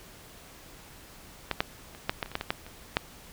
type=clicks; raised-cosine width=0.3 ms; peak=-11 / -8 / -29 / -9 / -13 / -26 / -26 / -12 / -16 / -10 / -29 / -7 dBFS; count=12; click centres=1.513 / 1.605 / 1.949 / 2.095 / 2.228 / 2.26 / 2.316 / 2.354 / 2.411 / 2.505 / 2.665 / 2.969 s; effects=pink hiss -50 dBFS RMS until 3.32 s